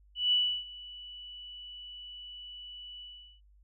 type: tone with ADSR envelope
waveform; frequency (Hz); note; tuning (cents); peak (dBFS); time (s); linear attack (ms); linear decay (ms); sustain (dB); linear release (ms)
sine; 2960; F#7; 0; -22; 0.15-3.41; 170; 320; -21; 400
effects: added 50 Hz sine -58 dBFS peak until 3.63 s